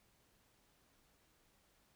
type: silence
effects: pink hiss -73 dBFS RMS until 1.95 s

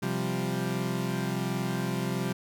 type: chord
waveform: 30% pulse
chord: C suspended fourth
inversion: none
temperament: equal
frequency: 130.81 / 174.61 / 196 Hz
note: C3 / F3 / G3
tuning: 0 / 0 / 0 cents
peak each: -30 dBFS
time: 0.02-2.33 s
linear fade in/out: 10 ms
effects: none

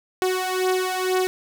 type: beating tone pair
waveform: sawtooth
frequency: 370 / 372.1 Hz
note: F#4 / F#4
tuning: 0 / +10 cents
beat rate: 2.1 Hz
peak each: -19 / -21 dBFS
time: 0.22-1.27 s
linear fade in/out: 0 ms
effects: none

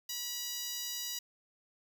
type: tone with high-pass filter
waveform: 10% pulse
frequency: 970 Hz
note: B5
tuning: 31 cents flat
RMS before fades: -39 dBFS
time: 0.09-1.19 s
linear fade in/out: 5 ms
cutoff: 4400 Hz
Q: 0.61
effects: none

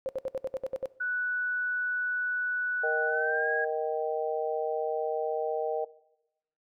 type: tone bursts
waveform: sine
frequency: 530 Hz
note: C5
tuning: 22 cents sharp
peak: -28 dBFS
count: 9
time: 0.06-0.857 s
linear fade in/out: 0 ms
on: 29 ms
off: 67 ms
type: tone with pitch glide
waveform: sine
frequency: 1480 to 1642.2 Hz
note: F#6 to G#6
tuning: 0 to -20 cents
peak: -28 dBFS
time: 1-3.65 s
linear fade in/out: 10 ms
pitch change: +180 cents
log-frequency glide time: 3.07-3.5 s
type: harmonic tone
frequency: 155.8 Hz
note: D#3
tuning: 3 cents sharp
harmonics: 3 / 4 / 5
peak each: -30 / -32 / -34 dBFS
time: 2.83-5.85 s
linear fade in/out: 10 ms
effects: noise-tail reverb RT60 0.9 s tail -20 dB re dry

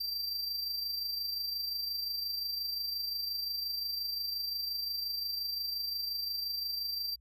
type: tone with amplitude modulation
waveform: square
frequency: 4699 Hz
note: D8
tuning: in tune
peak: -32 dBFS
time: 0-7.16 s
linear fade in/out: 10 ms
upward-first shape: sine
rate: 25.7 Hz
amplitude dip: 45%
effects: added 60 Hz sine -60 dBFS peak until 7.2 s

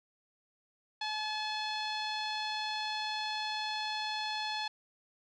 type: tone with low-pass filter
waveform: sawtooth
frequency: 858 Hz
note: A5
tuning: 44 cents flat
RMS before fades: -36 dBFS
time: 1.01-4.68 s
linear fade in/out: 5 ms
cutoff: 4100 Hz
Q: 4
effects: none

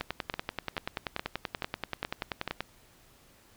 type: two click trains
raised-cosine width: 0.3 ms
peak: -15 / -16 dBFS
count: 28 / 6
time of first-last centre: 0.01-2.606 / 0.34-2.477 s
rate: 10.4 / 2.34 Hz
effects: pink hiss -60 dBFS RMS until 3.56 s

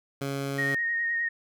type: tone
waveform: 15% pulse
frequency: 138.59 Hz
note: C#3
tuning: in tune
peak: -23 dBFS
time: 0.21-0.75 s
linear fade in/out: 5 ms
type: tone with vibrato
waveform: sine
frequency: 1861 Hz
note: A#6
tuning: 3 cents flat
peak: -25 dBFS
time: 0.58-1.29 s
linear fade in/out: 10 ms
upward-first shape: sine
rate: 9.7 Hz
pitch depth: 19 cents each way
effects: none

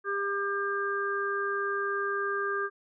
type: harmonic tone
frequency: 399.6 Hz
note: G4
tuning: 33 cents sharp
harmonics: 1 / 3 / 4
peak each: -32 / -32 / -32 dBFS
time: 0.04-2.7 s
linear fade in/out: 50 ms
effects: none

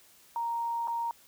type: tone with dropouts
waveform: sine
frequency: 932.3 Hz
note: A#5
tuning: in tune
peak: -29 dBFS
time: 0.36-1.11 s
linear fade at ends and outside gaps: 1 ms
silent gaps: 0.874-0.881 s
effects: white hiss -59 dBFS RMS until 1.27 s

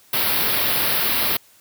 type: band-stop noise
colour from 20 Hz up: white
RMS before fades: -20 dBFS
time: 0.13-1.37 s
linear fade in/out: 5 ms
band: 4800 to 11000 Hz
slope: 48 dB/octave
effects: white hiss -53 dBFS RMS until 1.6 s + high-pass 60 Hz 12 dB/octave

